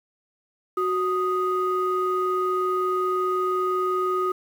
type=tone pair together; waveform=sine; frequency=370 / 1244.5 Hz; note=F#4 / D#6; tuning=0 / 0 cents; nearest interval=octave + major sixth; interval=2100 cents; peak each=-23 dBFS; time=0.77-4.32 s; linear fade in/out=5 ms; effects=tanh soft clip ceiling -15 dBFS + 8-bit